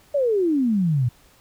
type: exponential sweep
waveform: sine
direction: down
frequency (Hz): 595 to 115.5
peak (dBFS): -17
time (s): 0.14-1.09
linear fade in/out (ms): 10
effects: pink hiss -55 dBFS RMS until 1.4 s